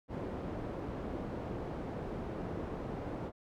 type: low-pass noise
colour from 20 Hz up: white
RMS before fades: -40 dBFS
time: 0.08-3.32 s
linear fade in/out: 50 ms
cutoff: 470 Hz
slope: 12 dB/octave
effects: none